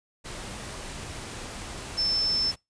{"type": "tone in noise", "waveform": "sine", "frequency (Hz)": 5290, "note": "E8", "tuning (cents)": 5, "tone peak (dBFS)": -23, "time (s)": [1.97, 2.52], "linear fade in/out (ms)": 20, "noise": "pink", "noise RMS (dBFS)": -38, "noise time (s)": [0.24, 2.56], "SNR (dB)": 12, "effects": ["noise-tail reverb RT60 0.2 s tail -24 dB re dry", "resampled to 22050 Hz"]}